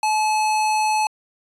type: tone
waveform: square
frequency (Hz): 860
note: A5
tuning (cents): -40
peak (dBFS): -18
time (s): 0.03-1.07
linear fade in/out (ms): 2
effects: resampled to 24000 Hz